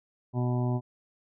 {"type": "harmonic tone", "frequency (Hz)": 123.47, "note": "B2", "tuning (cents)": 0, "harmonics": [1, 2, 3, 5, 6, 7, 8], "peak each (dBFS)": [-26, -32, -36, -40, -42, -43, -44], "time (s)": [0.33, 0.81], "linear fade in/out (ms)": 50, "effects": []}